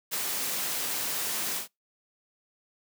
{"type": "noise with ADSR envelope", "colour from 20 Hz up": "white", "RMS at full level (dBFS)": -28, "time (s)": [0.11, 1.68], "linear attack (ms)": 31, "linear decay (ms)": 4, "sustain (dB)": -3, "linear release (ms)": 120, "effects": ["noise-tail reverb RT60 0.2 s tail -26 dB re dry", "high-pass 150 Hz 12 dB/octave"]}